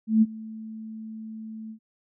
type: tone with ADSR envelope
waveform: sine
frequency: 220 Hz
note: A3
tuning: in tune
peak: -13 dBFS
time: 0.07-1.79 s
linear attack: 150 ms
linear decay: 35 ms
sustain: -22 dB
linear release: 86 ms
effects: none